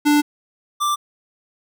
square tone pair in turn, 294.5 / 1178 Hz, D4 / D6, +5 / +5 cents, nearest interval 2 octaves, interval 2400 cents, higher second, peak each -13 / -18 dBFS, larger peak first, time 0.05-0.22 / 0.8-0.96 s, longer first, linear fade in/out 20 ms, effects none

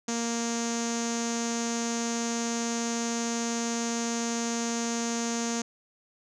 sawtooth tone with low-pass filter, 233.1 Hz, A#3, in tune, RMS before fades -30 dBFS, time 0.08-5.62 s, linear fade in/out 5 ms, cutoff 6500 Hz, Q 8.9, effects none

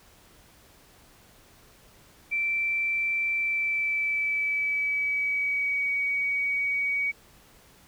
sine tone with pitch glide, 2339 to 2257 Hz, D7 to C#7, -8 to +31 cents, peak -24 dBFS, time 2.31-7.12 s, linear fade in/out 20 ms, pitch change -61 cents, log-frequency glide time 3.34-5.9 s, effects pink hiss -56 dBFS RMS until 7.87 s

